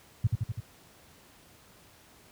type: tone with echo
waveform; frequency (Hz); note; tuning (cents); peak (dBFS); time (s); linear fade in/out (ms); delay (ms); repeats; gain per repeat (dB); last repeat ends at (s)
sine; 110; A2; 0; -19; 0.24-0.27; 5; 83; 4; -3; 0.602
effects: pink hiss -57 dBFS RMS until 2.31 s + high-pass 60 Hz 12 dB/octave